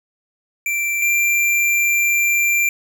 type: tone pair in turn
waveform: square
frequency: 2349 / 2368 Hz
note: D7 / D7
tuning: 0 / +14 cents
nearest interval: unison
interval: 14 cents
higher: second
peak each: -19 / -15 dBFS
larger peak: second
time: 0.66-1.02 / 1.02-2.69 s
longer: second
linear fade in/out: 2 ms
effects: none